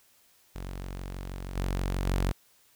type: tone with level steps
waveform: sawtooth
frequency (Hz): 46.25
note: F#1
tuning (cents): 0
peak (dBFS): -32 / -24 / -21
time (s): 0.55-2.32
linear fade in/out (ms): 10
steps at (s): 1.55 / 2.05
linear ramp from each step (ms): 20
effects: white hiss -63 dBFS RMS until 2.75 s